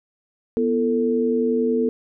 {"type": "tone cluster", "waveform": "sine", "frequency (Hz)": [244.9, 335.6, 445.3], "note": ["B3", "E4", "A4"], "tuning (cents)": [-14, 31, 21], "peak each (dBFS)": [-21, -28, -20], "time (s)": [0.57, 1.89], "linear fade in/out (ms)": 0, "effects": []}